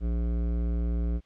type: tone with hard clipping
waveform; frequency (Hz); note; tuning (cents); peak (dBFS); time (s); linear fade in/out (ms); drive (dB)
sine; 58.27; A#1; 0; -27; 0-1.21; 50; 14
effects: white hiss -65 dBFS RMS until 1.25 s + low-pass 3000 Hz 12 dB/octave